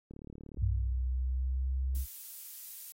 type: click train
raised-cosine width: 3 ms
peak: -34 dBFS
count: 18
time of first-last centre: 0.11-0.572 s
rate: 36.8 Hz
type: tone with pitch glide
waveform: sine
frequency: 61.74 to 65.41 Hz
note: B1 to C2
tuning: 0 to 0 cents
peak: -29 dBFS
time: 0.56-2.06 s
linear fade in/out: 50 ms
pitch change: +100 cents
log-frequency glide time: 0.71-1.73 s
type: tone with exponential decay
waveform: sine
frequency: 97.4 Hz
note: G2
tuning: 11 cents flat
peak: -26 dBFS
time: 0.62-1.27 s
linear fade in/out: 5 ms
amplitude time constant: 140 ms
type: noise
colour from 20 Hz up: violet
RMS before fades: -44 dBFS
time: 1.95-2.92 s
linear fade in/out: 0 ms
effects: AAC 48 kbps